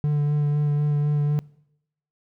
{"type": "tone with vibrato", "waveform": "triangle", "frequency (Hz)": 147.2, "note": "D3", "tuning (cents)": 4, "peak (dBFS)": -17, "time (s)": [0.04, 1.39], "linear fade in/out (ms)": 0, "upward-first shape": "sine", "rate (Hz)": 4, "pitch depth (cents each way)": 16, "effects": ["noise-tail reverb RT60 0.8 s tail -23 dB re dry"]}